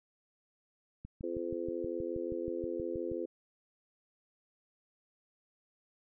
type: click train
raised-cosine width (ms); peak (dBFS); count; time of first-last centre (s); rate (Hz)
5; -32; 14; 1.05-3.117; 6.29
type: harmonic tone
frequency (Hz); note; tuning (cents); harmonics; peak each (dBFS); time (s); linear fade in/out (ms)
85.6; F2; -34; 3 / 4 / 5 / 6; -45 / -37 / -41 / -40; 1.23-3.26; 10
effects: none

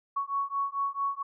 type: beating tone pair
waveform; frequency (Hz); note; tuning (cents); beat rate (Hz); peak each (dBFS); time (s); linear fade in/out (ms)
sine; 1111 / 1115.5; C#6 / C#6; +4 / +11; 4.5; -31 / -31; 0.16-1.23; 10
effects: none

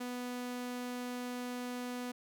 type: tone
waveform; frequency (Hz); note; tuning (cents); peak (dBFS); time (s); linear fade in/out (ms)
sawtooth; 246.9; B3; 0; -34; 0-2.12; 10
effects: none

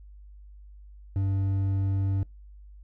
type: tone with hard clipping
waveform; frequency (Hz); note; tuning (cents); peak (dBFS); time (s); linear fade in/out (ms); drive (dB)
triangle; 97.2; G2; -14; -25; 1.16-2.23; 0; 9
effects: noise-tail reverb RT60 0.2 s tail -23 dB re dry + added 50 Hz sine -45 dBFS peak until 2.83 s

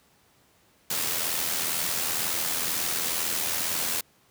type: noise with amplitude modulation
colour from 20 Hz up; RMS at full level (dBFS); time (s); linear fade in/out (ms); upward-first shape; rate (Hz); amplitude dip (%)
white; -26; 0.9-4.01; 5; sine; 82.1; 45
effects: pink hiss -62 dBFS RMS until 4.3 s + high-pass 80 Hz 12 dB/octave

